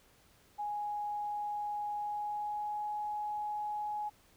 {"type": "tone with pitch glide", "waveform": "sine", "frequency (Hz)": [830.6, 838.3], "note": ["G#5", "G#5"], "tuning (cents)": [0, 16], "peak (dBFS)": -34, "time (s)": [0.58, 4.1], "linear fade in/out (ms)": 20, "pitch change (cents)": 16, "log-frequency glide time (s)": [1.95, 2.9], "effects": ["pink hiss -65 dBFS RMS until 4.36 s"]}